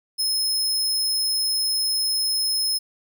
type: tone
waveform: sawtooth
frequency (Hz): 5170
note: E8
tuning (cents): -34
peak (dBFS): -18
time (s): 0.18-2.79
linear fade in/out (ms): 20
effects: none